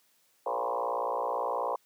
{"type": "tone with frequency modulation", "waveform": "sine", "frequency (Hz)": 757, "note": "F#5", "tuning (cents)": 39, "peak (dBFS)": -28, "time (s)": [0.46, 1.76], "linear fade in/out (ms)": 5, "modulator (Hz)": 58.7, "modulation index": 5.2, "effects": ["white hiss -68 dBFS RMS until 1.85 s", "high-pass 150 Hz 12 dB/octave"]}